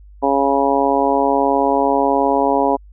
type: harmonic tone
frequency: 138.59 Hz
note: C#3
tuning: in tune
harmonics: 2 / 3 / 4 / 5 / 6 / 7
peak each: -20 / -20 / -20 / -20 / -20 / -20 dBFS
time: 0.22-2.77 s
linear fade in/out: 20 ms
effects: added 50 Hz sine -39 dBFS peak until 2.92 s